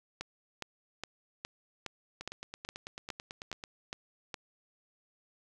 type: two click trains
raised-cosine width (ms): 0.2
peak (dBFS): -24 / -20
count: 14 / 11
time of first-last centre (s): 2.21-3.639 / 0.21-4.342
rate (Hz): 9.1 / 2.42
effects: none